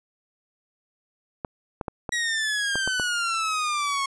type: clicks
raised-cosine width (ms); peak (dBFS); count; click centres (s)
1; -15; 7; 1.448 / 1.812 / 1.882 / 2.092 / 2.756 / 2.876 / 2.998
type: exponential sweep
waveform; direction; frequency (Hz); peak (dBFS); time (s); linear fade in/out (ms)
sawtooth; down; 1919 to 1089; -20; 2.12-4.06; 5
effects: resampled to 22050 Hz